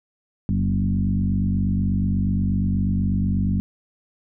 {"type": "tone with frequency modulation", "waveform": "sine", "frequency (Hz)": 138.59, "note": "C#3", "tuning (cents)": 0, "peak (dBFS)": -18, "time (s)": [0.49, 3.6], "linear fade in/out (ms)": 0, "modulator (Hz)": 48.3, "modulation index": 2, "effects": []}